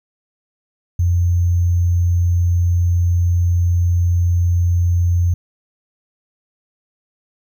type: tone with sample-and-hold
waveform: sine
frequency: 87.31 Hz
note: F2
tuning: in tune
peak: -12 dBFS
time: 0.99-5.34 s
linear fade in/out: 5 ms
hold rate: 6300 Hz
effects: none